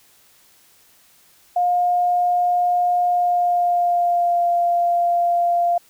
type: tone with pitch glide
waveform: sine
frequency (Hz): 711 to 694.8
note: F5 to F5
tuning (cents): +31 to -9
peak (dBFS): -15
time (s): 1.56-5.78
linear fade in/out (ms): 5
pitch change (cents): -40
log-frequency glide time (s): 3.05-4.47
effects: white hiss -54 dBFS RMS until 5.89 s